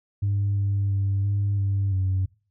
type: tone with pitch steps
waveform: sine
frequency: 100.5 / 99.7 / 98.5 / 100.8 / 98.7 / 94.4 Hz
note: G2 / G2 / G2 / G2 / G2 / F#2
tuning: +44 / +30 / +9 / +49 / +12 / +35 cents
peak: -19 dBFS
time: 0.22-2.26 s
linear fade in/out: 10 ms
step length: 340 ms
effects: noise-tail reverb RT60 0.4 s tail -23 dB re dry + tanh soft clip ceiling -18 dBFS